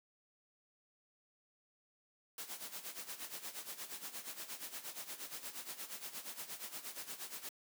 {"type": "noise with tremolo", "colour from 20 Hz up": "white", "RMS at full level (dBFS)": -44, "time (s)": [2.38, 7.49], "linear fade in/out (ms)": 2, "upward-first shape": "sine", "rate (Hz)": 8.5, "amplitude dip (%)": 75, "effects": ["high-pass 200 Hz 12 dB/octave"]}